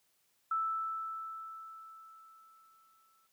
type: tone with exponential decay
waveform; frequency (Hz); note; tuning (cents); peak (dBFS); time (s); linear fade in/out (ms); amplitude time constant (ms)
sine; 1318.5; E6; 0; -29; 0.51-3.27; 5; 600
effects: white hiss -74 dBFS RMS until 3.32 s + high-pass 80 Hz 12 dB/octave